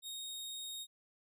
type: tone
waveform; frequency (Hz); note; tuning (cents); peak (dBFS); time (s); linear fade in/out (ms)
sawtooth; 3729; A#7; 0; -39; 0.02-0.87; 50
effects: none